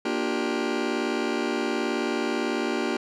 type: chord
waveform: sawtooth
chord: G minor seventh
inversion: first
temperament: just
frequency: 235.2 / 294 / 352.8 / 392 Hz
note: Bb3 / D4 / F4 / G4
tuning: +16 / +2 / +18 / 0 cents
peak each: -26 dBFS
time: 0.05-2.97 s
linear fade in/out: 5 ms
effects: low-pass 5000 Hz 12 dB/octave